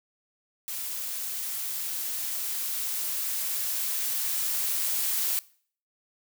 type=noise with level ramp; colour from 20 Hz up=blue; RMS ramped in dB=-34 to -27 dBFS; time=0.68-5.39 s; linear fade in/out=0 ms; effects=noise-tail reverb RT60 0.5 s tail -21 dB re dry